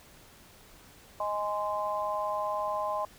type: chord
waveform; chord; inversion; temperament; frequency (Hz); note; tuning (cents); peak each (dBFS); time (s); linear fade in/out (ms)
sine; Ab major; second; just; 623 / 830.6 / 1038.3; Eb5 / Ab5 / C6; +2 / 0 / -14; -33 / -35 / -32; 1.2-3.05; 2
effects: pink hiss -55 dBFS RMS until 3.18 s